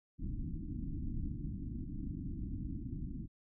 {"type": "low-pass noise", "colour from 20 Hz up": "pink", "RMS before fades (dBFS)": -40, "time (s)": [0.18, 3.28], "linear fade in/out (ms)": 50, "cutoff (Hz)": 320, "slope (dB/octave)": 96, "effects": []}